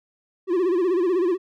triangle tone with vibrato, 359.3 Hz, F4, 49 cents sharp, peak -16 dBFS, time 0.47-1.38 s, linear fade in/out 50 ms, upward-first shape sine, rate 16 Hz, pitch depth 120 cents each way, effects none

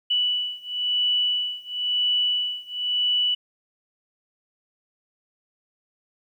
sine beating tone pair, 2960 / 2960.98 Hz, F#7 / F#7, 0 / +1 cents, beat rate 0.98 Hz, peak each -24 / -25 dBFS, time 0.1-3.35 s, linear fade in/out 10 ms, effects 10-bit

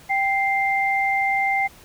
sine tone pair together, 784 / 2093 Hz, G5 / C7, 0 / 0 cents, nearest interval octave + perfect fourth, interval 1700 cents, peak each -21 dBFS, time 0.09-1.68 s, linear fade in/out 20 ms, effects pink hiss -48 dBFS RMS until 1.84 s

